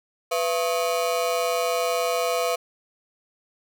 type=ring-modulated tone; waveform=35% pulse; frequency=587.3 Hz; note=D5; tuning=in tune; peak=-17 dBFS; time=0.31-2.56 s; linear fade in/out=10 ms; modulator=89.1 Hz; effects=none